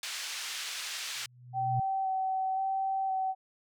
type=band-pass noise; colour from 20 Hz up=pink; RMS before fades=-38 dBFS; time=0.03-1.26 s; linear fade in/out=2 ms; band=2200 to 7100 Hz; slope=12 dB/octave
type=tone with exponential growth; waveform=sine; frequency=123.47 Hz; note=B2; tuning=in tune; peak=-27 dBFS; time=1.15-1.8 s; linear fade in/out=5 ms; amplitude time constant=140 ms
type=tone with vibrato; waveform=sine; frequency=766 Hz; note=G5; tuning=40 cents flat; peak=-28 dBFS; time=1.53-3.35 s; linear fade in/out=50 ms; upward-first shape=square; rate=0.96 Hz; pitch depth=12 cents each way
effects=none